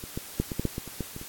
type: clicks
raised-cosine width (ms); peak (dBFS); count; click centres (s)
3; -24 / -18 / -11 / -19 / -14 / -12 / -18 / -28 / -17 / -25 / -28; 11; 0.039 / 0.175 / 0.4 / 0.518 / 0.596 / 0.653 / 0.781 / 0.877 / 1.007 / 1.164 / 1.214
effects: white hiss -43 dBFS RMS until 1.28 s + AAC 64 kbps